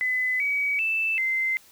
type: tone with pitch steps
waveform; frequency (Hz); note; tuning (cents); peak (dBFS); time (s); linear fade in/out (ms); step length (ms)
sine; 2015 / 2269 / 2644 / 2074; B6 / C#7 / E7 / C7; +34 / +40 / +5 / -16; -22; 0.01-1.57; 0; 390
effects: white hiss -54 dBFS RMS until 1.71 s